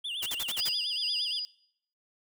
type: tone with vibrato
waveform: triangle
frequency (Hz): 3136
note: G7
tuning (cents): 0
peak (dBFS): -31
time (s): 0.04-1.4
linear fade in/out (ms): 10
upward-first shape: sine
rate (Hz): 8.6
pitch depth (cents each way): 220
type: noise bursts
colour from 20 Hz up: white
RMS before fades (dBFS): -34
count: 6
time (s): 0.22-0.694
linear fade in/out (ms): 10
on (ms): 44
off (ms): 42
type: tone with tremolo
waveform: sine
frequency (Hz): 4904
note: D#8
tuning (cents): -26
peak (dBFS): -29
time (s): 0.59-1.45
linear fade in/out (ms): 0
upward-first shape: square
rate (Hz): 2.3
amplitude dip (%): 30
effects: noise-tail reverb RT60 0.6 s tail -19 dB re dry